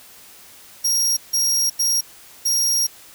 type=tone bursts at uneven times; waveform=sawtooth; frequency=5620 Hz; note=F8; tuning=10 cents sharp; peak=-14 dBFS; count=4; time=0.84-1.17 / 1.33-1.7 / 1.79-2.01 / 2.45-2.87 s; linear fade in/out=10 ms; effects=white hiss -45 dBFS RMS until 3.14 s